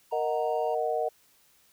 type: tone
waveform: triangle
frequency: 932.3 Hz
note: A#5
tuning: in tune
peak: -35 dBFS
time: 0.11-0.75 s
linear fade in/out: 10 ms
type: chord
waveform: sine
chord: D# minor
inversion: second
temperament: equal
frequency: 466.2 / 622.3 / 740 Hz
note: A#4 / D#5 / F#5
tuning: 0 / 0 / 0 cents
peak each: -30 dBFS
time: 0.12-1.09 s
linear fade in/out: 10 ms
effects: white hiss -63 dBFS RMS until 1.72 s